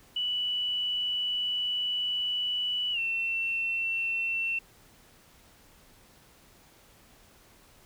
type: tone with pitch glide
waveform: sine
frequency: 2960 to 2699 Hz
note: F#7 to E7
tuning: 0 to +40 cents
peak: -27 dBFS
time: 0.16-4.59 s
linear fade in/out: 5 ms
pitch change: -160 cents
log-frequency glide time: 2.92-2.99 s
effects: pink hiss -58 dBFS RMS until 7.85 s